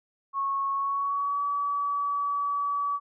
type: tone with pitch glide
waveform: sine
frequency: 1100 to 1143.4 Hz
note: C#6 to D6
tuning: -14 to -47 cents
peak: -25 dBFS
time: 0.33-3 s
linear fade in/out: 50 ms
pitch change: +67 cents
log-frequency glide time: 0.72-1.43 s
effects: none